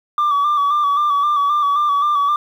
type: tone with vibrato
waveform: sine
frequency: 1164 Hz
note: D6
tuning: 16 cents flat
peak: -11 dBFS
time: 0.18-2.36 s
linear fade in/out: 2 ms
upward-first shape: square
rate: 3.8 Hz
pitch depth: 40 cents each way
effects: tanh soft clip ceiling -12 dBFS + 8-bit